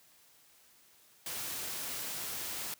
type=noise; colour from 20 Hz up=white; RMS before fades=-39 dBFS; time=1.26-2.74 s; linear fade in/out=2 ms; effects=white hiss -63 dBFS RMS until 2.79 s + high-pass 60 Hz 12 dB/octave